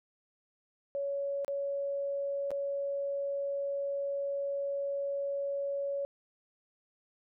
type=tone with dropouts; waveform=sine; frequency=560 Hz; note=C#5; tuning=18 cents sharp; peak=-31 dBFS; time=0.95-6.05 s; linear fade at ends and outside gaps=0 ms; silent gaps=1.447-1.48 / 2.506-2.515 s; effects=none